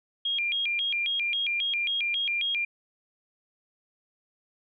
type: tone with vibrato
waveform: sine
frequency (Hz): 2794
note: F7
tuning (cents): 0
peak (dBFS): -25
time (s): 0.25-2.65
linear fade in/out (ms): 5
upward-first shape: square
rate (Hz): 3.7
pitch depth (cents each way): 270
effects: none